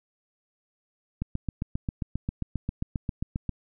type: click train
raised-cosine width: 5 ms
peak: -16 dBFS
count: 18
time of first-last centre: 1.22-3.493 s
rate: 7.48 Hz
effects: none